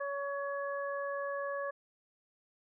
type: harmonic tone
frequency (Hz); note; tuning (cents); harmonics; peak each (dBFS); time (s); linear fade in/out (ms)
562; C#5; +24; 1 / 2 / 3; -36 / -40 / -42; 0-1.71; 10
effects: none